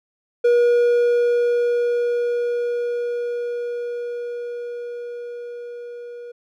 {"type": "tone with level ramp", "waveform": "triangle", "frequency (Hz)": 479.8, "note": "A#4", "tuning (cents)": 50, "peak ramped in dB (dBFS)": [-10, -31], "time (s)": [0.44, 6.32], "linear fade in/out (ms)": 10, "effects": []}